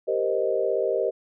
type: chord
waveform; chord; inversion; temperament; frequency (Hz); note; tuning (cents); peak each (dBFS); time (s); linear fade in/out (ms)
sine; C minor seventh; second; equal; 392 / 466.2 / 523.3 / 622.3; G4 / Bb4 / C5 / Eb5; 0 / 0 / 0 / 0; -27; 0.07-1.11; 20
effects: none